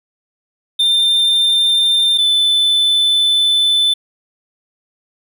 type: tone pair in turn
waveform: triangle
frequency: 3594 / 3516 Hz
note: A7 / A7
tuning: +36 / -2 cents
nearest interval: unison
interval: 38 cents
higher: first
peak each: -9 dBFS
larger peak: neither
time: 0.79-2.18 / 2.18-3.94 s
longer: second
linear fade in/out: 10 ms
effects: none